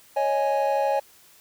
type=chord; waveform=triangle; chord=C# suspended second; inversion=none; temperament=equal with one note detuned; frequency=554.4 / 626.6 / 830.6 Hz; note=C#5 / D#5 / G#5; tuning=0 / +12 / 0 cents; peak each=-22 / -26 / -22 dBFS; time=0.16-1 s; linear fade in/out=10 ms; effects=white hiss -54 dBFS RMS until 1.4 s